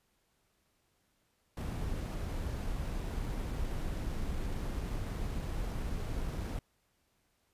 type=noise with sample-and-hold; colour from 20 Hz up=brown; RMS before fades=-36 dBFS; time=1.57-6.59 s; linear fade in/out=2 ms; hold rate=11025 Hz; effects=pink hiss -75 dBFS RMS until 7.53 s + resampled to 32000 Hz